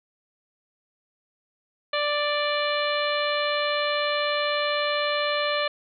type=harmonic tone; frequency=588 Hz; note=D5; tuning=2 cents sharp; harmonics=1 / 2 / 3 / 4 / 5 / 6 / 7; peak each=-26 / -29 / -31 / -32 / -33 / -34 / -34 dBFS; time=1.93-5.68 s; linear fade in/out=5 ms; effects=none